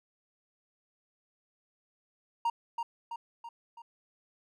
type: tone with echo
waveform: triangle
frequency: 932.3 Hz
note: A#5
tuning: in tune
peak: -24 dBFS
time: 2.45-2.5 s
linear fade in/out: 5 ms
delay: 330 ms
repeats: 4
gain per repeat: -5 dB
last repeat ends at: 3.82 s
effects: none